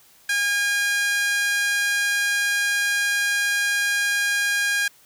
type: tone with high-pass filter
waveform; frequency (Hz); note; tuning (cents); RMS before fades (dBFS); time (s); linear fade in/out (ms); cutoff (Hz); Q
5% pulse; 813; G#5; -37; -22; 0.29-4.88; 5; 1700; 6
effects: white hiss -54 dBFS RMS until 5.05 s